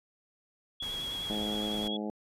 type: tone with vibrato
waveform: sine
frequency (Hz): 3325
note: G#7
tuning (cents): +1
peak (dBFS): -34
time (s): 0.8-1.97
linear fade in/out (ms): 5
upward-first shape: sine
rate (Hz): 9.8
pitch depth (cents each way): 21
type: noise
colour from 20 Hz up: pink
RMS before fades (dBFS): -44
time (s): 0.82-1.88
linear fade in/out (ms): 5
type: harmonic tone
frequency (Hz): 105.6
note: G#2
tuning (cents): +29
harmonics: 2 / 3 / 4 / 5 / 6 / 7 / 8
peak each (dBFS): -35 / -39 / -41 / -43 / -45 / -46 / -47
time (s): 1.3-2.1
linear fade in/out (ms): 0
effects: resampled to 32000 Hz